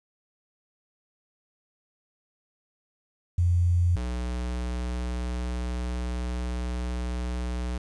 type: tone pair in turn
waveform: sine / square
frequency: 87.5 / 61.06 Hz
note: F2 / B1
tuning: +4 / -19 cents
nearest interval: tritone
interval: 623 cents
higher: first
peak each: -19 / -29 dBFS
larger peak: first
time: 3.38-3.96 / 3.96-7.78 s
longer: second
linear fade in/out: 5 ms
effects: resampled to 22050 Hz + 9-bit